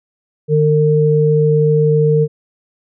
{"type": "tone pair together", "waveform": "sine", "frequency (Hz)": [152.08, 453.9], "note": ["D#3", "A#4"], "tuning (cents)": [-39, -46], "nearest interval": "octave + perfect fifth", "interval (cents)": 1893, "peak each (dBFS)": -12, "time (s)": [0.48, 2.28], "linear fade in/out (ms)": 50, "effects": []}